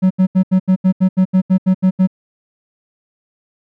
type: tone bursts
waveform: triangle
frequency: 186.8 Hz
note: F#3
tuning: 17 cents sharp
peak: -6 dBFS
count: 13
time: 0.02-2.074 s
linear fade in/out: 20 ms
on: 86 ms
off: 78 ms
effects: none